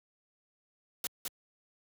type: noise with echo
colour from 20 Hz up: white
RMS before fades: -34 dBFS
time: 1.04-1.07 s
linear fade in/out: 2 ms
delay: 210 ms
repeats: 1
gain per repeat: -3 dB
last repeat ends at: 1.28 s
effects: high-pass 80 Hz 12 dB/octave